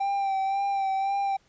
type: tone with vibrato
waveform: triangle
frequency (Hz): 784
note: G5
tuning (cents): 0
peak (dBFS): -22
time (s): 0-1.37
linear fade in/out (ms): 10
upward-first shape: sine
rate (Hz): 1.9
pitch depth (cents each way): 30
effects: pink hiss -64 dBFS RMS until 1.48 s + resampled to 16000 Hz